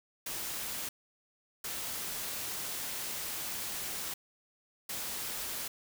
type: noise bursts at uneven times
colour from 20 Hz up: white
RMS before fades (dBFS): -38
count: 3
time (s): 0.26-0.89 / 1.64-4.14 / 4.89-5.68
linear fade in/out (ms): 5
effects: none